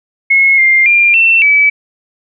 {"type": "tone with pitch steps", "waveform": "sine", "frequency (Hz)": [2174, 2107, 2393, 2690, 2294], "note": ["C#7", "C7", "D7", "E7", "D7"], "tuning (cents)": [-34, 12, 32, 34, -41], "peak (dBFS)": -5, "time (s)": [0.3, 1.7], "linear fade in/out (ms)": 10, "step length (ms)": 280, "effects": []}